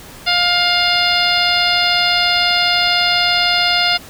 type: harmonic tone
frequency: 706 Hz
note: F5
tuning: 19 cents sharp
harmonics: 1 / 2 / 3 / 4 / 5 / 6 / 7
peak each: -20 / -20 / -20 / -20 / -20 / -20 / -20 dBFS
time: 0.26-3.98 s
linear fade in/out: 20 ms
effects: pink hiss -37 dBFS RMS until 4.09 s